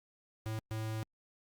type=tone bursts at uneven times; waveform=square; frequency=110 Hz; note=A2; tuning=in tune; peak=-36 dBFS; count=2; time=0.46-0.59 / 0.71-1.03 s; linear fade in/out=0 ms; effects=Opus 48 kbps